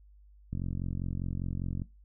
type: click train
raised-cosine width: 5 ms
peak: -22 dBFS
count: 59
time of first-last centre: 0.53-1.819 s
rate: 45 Hz
effects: noise-tail reverb RT60 0.2 s tail -18 dB re dry + added 50 Hz sine -54 dBFS peak until 2.04 s